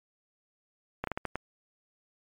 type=slowing click train; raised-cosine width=0.5 ms; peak=-16 dBFS; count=6; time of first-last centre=1.04-1.356 s; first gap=33 ms; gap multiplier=1.33; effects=MP3 96 kbps